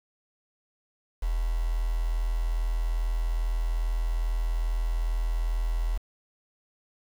sine tone with quantisation, 41.2 Hz, E1, in tune, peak -24 dBFS, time 1.22-5.98 s, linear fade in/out 10 ms, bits 7, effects none

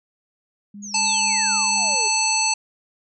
sine tone with tremolo, 203.9 Hz, G#3, 32 cents flat, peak -34 dBFS, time 0.74-1.95 s, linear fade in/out 5 ms, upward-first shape triangle, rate 4.1 Hz, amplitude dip 40%
sine exponential sweep, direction down, 6850 to 392 Hz, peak -32 dBFS, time 0.82-2.09 s, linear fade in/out 20 ms
harmonic tone, 878 Hz, A5, 4 cents flat, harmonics 1 / 3 / 5 / 7 / 9, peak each -24 / -24 / -24 / -24 / -24 dBFS, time 0.94-2.54 s, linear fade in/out 5 ms
clicks, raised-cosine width 0.5 ms, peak -34 dBFS, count 10, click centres 1.499 / 1.53 / 1.574 / 1.655 / 1.781 / 1.886 / 1.924 / 1.972 / 2.003 / 2.059 s
effects none

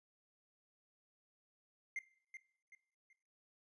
triangle tone with echo, 2098 Hz, C7, 4 cents sharp, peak -37 dBFS, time 1.96-1.99 s, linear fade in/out 2 ms, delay 380 ms, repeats 3, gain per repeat -9 dB, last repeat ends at 3.13 s, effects noise-tail reverb RT60 0.6 s tail -18 dB re dry + resampled to 24000 Hz

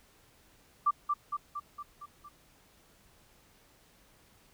sine tone with echo, 1174.7 Hz, D6, in tune, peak -22 dBFS, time 0.86-0.91 s, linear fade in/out 10 ms, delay 230 ms, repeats 6, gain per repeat -4 dB, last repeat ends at 2.29 s, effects pink hiss -63 dBFS RMS until 4.53 s

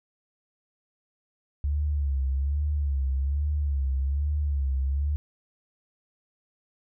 sine tone with vibrato, 70.3 Hz, C#2, 25 cents sharp, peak -23 dBFS, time 1.64-5.16 s, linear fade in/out 0 ms, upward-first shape sine, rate 1.2 Hz, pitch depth 95 cents each way, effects none

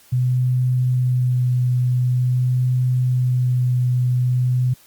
sine tone with vibrato, 125.5 Hz, B2, 28 cents sharp, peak -15 dBFS, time 0.12-4.74 s, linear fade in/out 10 ms, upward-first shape sine, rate 0.46 Hz, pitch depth 12 cents each way, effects white hiss -51 dBFS RMS until 4.86 s + Opus 48 kbps

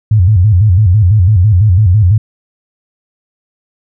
sine tone with vibrato, 98 Hz, G2, in tune, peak -4 dBFS, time 0.11-2.18 s, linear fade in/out 5 ms, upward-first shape square, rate 6 Hz, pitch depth 170 cents each way, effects none

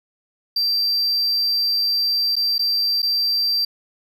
triangle tone with dropouts, 4699 Hz, D8, in tune, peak -16 dBFS, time 0.56-3.65 s, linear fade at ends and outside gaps 5 ms, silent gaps 2.356-2.364 / 2.582-2.592 / 3.02-3.028 s, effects none

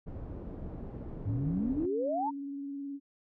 pink low-pass noise, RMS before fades -41 dBFS, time 0.06-1.87 s, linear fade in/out 20 ms, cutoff 430 Hz, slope 12 dB/octave
sine exponential sweep, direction up, 95 to 945 Hz, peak -29 dBFS, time 1.25-2.31 s, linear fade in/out 20 ms
sine tone with vibrato, 280 Hz, C#4, 18 cents sharp, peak -36 dBFS, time 1.26-3 s, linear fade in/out 50 ms, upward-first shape triangle, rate 19 Hz, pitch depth 24 cents each way
effects none

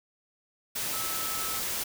sine tone in noise, 1303 Hz, E6, 20 cents flat, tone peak -38 dBFS, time 0.93-1.6 s, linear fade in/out 10 ms, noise white, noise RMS -32 dBFS, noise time 0.75-1.84 s, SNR -9 dB, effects none

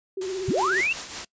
sine tone with vibrato, 376.2 Hz, F#4, 29 cents sharp, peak -27 dBFS, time 0.17-0.81 s, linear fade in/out 5 ms, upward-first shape triangle, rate 17 Hz, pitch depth 74 cents each way
white noise, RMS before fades -37 dBFS, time 0.21-0.87 s, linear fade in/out 5 ms
sine linear sweep, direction up, 71.6 to 2794 Hz, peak -21 dBFS, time 0.48-0.93 s, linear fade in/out 5 ms
white noise with tremolo, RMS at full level -31 dBFS, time 0.57-1.25 s, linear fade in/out 5 ms, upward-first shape triangle, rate 5.4 Hz, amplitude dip 60%
effects noise-tail reverb RT60 0.1 s tail -22 dB re dry + resampled to 16000 Hz

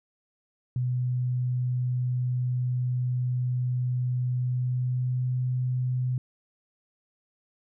sine tone with pitch glide, 125 to 126.45 Hz, B2 to B2, +21 to +41 cents, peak -24 dBFS, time 0.76-6.18 s, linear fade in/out 2 ms, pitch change +20 cents, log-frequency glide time 4.35-5.35 s, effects none

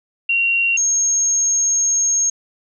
sine tone pair in turn, 2752 / 6506 Hz, F7 / G#8, -26 / -37 cents, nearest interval octave + minor third, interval 1489 cents, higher second, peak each -14 dBFS, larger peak neither, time 0.29-0.77 / 0.77-2.3 s, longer second, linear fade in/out 5 ms, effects none

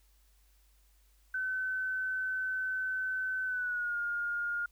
sine tone with pitch glide, 1521 to 1419.1 Hz, F#6 to F6, +47 to +27 cents, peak -31 dBFS, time 1.34-4.66 s, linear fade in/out 5 ms, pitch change -120 cents, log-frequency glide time 3.45-3.97 s, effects added 50 Hz sine -63 dBFS peak until 4.71 s + white hiss -71 dBFS RMS until 4.71 s

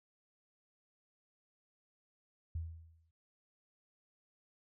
sine tone with exponential decay, 81.9 Hz, E2, 11 cents flat, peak -34 dBFS, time 2.55-3.11 s, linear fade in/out 5 ms, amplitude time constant 120 ms, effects none

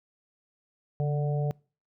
harmonic tone with a mistuned harmonic, 147.6 Hz, D3, 9 cents sharp, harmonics 1 / 3 / 4 / 5, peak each -25 / -35 / -37 / -39 dBFS, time 1-1.51 s, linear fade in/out 0 ms, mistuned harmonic 1, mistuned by -45 cents, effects noise-tail reverb RT60 0.4 s tail -26 dB re dry

